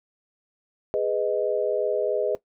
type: chord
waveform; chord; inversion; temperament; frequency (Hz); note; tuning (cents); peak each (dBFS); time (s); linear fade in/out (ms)
sine; G# minor; none; just; 415.3 / 498.4 / 623; G#4 / B4 / D#5; 0 / +16 / +2; -26; 0.94-2.35; 0
effects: noise-tail reverb RT60 0.1 s tail -17 dB re dry